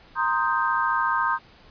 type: chord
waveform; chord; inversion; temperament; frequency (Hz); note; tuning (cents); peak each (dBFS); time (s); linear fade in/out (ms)
sine; C minor seventh; third; equal; 932.3 / 1046.5 / 1244.5 / 1568; Bb5 / C6 / Eb6 / G6; 0 / 0 / 0 / 0; -26; 0.15-1.39; 50
effects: pink hiss -52 dBFS RMS until 1.7 s + resampled to 11025 Hz